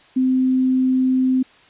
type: tone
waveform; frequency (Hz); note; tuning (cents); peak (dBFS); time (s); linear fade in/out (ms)
sine; 258.5; C4; -21; -14; 0.16-1.43; 10
effects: white hiss -50 dBFS RMS until 1.69 s + resampled to 8000 Hz